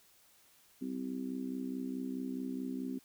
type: harmonic tone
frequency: 64.7 Hz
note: C2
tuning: 19 cents flat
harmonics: 3 / 4 / 5 / 6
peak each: -44 / -37 / -47 / -48 dBFS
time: 0.81-2.99 s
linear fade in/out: 10 ms
effects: white hiss -65 dBFS RMS until 3.04 s